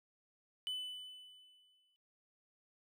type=tone with exponential decay; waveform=triangle; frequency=3001 Hz; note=F#7; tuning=24 cents sharp; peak=-34 dBFS; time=0.67-1.96 s; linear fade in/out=0 ms; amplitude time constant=280 ms; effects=noise-tail reverb RT60 0.2 s tail -20 dB re dry